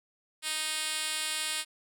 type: tone with band-pass filter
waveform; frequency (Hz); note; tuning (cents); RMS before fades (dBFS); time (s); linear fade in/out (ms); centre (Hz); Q
5% pulse; 311.1; D#4; 0; -33; 0.42-1.65; 50; 7200; 0.88
effects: none